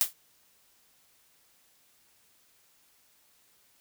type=noise with exponential decay; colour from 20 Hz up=blue; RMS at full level=-20 dBFS; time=0.01-0.13 s; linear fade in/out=0 ms; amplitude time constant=26 ms; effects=white hiss -65 dBFS RMS until 3.8 s